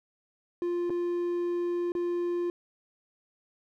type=tone with dropouts; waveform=triangle; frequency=349.2 Hz; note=F4; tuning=in tune; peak=-25 dBFS; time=0.62-2.5 s; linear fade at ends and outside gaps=1 ms; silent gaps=0.897-0.903 / 1.92-1.951 s; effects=none